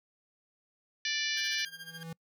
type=harmonic tone; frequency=587.3 Hz; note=D5; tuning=in tune; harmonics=3 / 4 / 5 / 6 / 7 / 8 / 9 / 10; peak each=-36 / -37 / -38 / -39 / -39 / -40 / -41 / -41 dBFS; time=1.05-1.65 s; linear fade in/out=2 ms
type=tone with tremolo; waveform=20% pulse; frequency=1605 Hz; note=G6; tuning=40 cents sharp; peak=-36 dBFS; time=1.37-2.03 s; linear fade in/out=0 ms; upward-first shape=sine; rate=14 Hz; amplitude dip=80%
type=tone with exponential growth; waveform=square; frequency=164.4 Hz; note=E3; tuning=4 cents flat; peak=-38 dBFS; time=1.57-2.13 s; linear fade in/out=5 ms; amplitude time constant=120 ms
effects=noise-tail reverb RT60 0.1 s tail -26 dB re dry